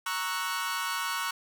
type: chord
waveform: sawtooth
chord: F# dominant seventh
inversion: first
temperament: equal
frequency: 932.3 / 1108.7 / 1318.5 / 1480 Hz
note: A#5 / C#6 / E6 / F#6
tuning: 0 / 0 / 0 / 0 cents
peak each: -33 / -30 / -34 / -31 dBFS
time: 0.06-1.31 s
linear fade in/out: 5 ms
effects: none